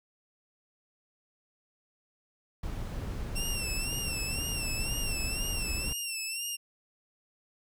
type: noise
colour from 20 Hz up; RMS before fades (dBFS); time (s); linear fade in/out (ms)
brown; -35; 2.63-5.93; 5
type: tone with vibrato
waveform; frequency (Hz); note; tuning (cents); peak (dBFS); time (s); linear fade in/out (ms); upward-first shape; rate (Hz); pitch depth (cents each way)
15% pulse; 2717; F7; -48; -26; 3.35-6.57; 20; sine; 2; 76
effects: none